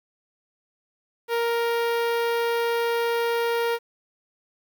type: tone with notch filter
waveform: sawtooth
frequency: 467.4 Hz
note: A#4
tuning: 5 cents sharp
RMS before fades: -24 dBFS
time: 1.28-3.79 s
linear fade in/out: 50 ms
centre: 7400 Hz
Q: 0.62
effects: 9-bit